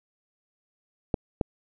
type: clicks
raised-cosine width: 2 ms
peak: -10 dBFS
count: 2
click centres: 1.142 / 1.412 s
effects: none